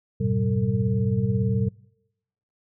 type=tone cluster; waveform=sine; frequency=88.6 / 104.9 / 123.1 / 191.9 / 450.6 Hz; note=F2 / G#2 / B2 / G3 / A4; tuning=+25 / +18 / -5 / -37 / +41 cents; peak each=-33 / -26 / -24 / -26 / -31 dBFS; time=0.2-1.69 s; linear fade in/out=10 ms; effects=noise-tail reverb RT60 0.9 s tail -25 dB re dry